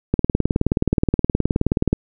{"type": "click train", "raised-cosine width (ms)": 3, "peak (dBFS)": -3, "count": 35, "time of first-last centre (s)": [0.14, 1.929], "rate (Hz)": 19, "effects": []}